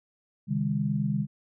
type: tone cluster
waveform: sine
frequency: 133.5 / 154 / 202.9 Hz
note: C3 / D#3 / G#3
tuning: +35 / -17 / -40 cents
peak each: -30 / -29 / -28 dBFS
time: 0.47-1.27 s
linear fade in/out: 50 ms
effects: none